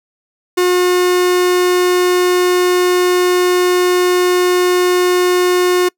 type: tone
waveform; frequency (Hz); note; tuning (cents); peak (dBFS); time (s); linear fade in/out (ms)
45% pulse; 360; F#4; -47; -10; 0.57-5.89; 10
effects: noise-tail reverb RT60 0.1 s tail -26 dB re dry